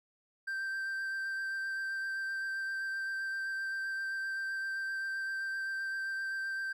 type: tone with vibrato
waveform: triangle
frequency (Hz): 1568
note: G6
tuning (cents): 0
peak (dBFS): -32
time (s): 0.47-6.73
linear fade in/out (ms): 10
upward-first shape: sine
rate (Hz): 7.7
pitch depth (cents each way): 11
effects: none